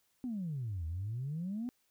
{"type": "exponential two-way sweep", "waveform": "sine", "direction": "down then up", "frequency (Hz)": [261.6, 77.78, 254.3], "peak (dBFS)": -34, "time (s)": [0.24, 1.69], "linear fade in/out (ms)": 0, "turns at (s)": 0.86, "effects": ["tanh soft clip ceiling -31 dBFS", "white hiss -75 dBFS RMS until 1.9 s"]}